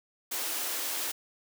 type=high-pass noise; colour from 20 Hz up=white; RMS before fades=-33 dBFS; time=0.31-1.12 s; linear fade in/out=10 ms; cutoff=260 Hz; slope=96 dB/octave; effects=none